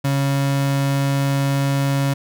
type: tone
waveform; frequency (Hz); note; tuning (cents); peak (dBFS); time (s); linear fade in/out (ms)
35% pulse; 138.59; C#3; 0; -15; 0.04-2.14; 10
effects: none